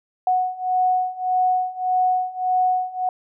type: beating tone pair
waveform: sine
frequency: 736 / 737.7 Hz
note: F#5 / F#5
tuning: -9 / -5 cents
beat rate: 1.7 Hz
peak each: -22 / -20 dBFS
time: 0.27-3.09 s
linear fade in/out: 2 ms
effects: none